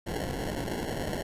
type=noise with sample-and-hold; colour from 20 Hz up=blue; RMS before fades=-33 dBFS; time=0.06-1.23 s; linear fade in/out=20 ms; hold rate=1225 Hz; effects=resampled to 32000 Hz